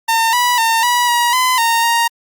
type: tone with pitch steps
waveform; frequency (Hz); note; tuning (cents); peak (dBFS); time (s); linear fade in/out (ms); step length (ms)
sawtooth; 907 / 979 / 908 / 973 / 957 / 1016 / 922 / 932; A#5 / B5 / A#5 / B5 / A#5 / B5 / A#5 / A#5; -48 / -15 / -46 / -26 / +45 / +49 / -19 / -1; -8; 0.08-2.08; 10; 250
effects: Opus 48 kbps